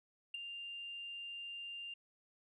sine tone with ADSR envelope, 2794 Hz, F7, in tune, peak -34 dBFS, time 0.34-1.94 s, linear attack 6 ms, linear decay 11 ms, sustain -9 dB, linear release 5 ms, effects tanh soft clip ceiling -36 dBFS

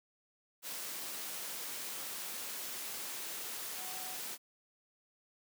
sine tone in noise, 745 Hz, F#5, 12 cents sharp, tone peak -50 dBFS, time 3.77-4.19 s, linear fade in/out 50 ms, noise white, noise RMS -42 dBFS, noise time 0.62-4.38 s, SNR -11 dB, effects high-pass 200 Hz 12 dB/octave

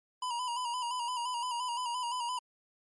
square tone with vibrato, 975 Hz, B5, 23 cents flat, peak -33 dBFS, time 0.22-2.39 s, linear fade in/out 5 ms, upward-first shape square, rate 5.8 Hz, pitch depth 50 cents each way, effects MP3 48 kbps

